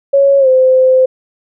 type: tone with pitch glide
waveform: sine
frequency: 554.4 to 517.3 Hz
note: C#5 to C5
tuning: 0 to -20 cents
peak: -5 dBFS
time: 0.13-1.06 s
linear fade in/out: 10 ms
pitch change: -120 cents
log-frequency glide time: 0.39-0.48 s
effects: none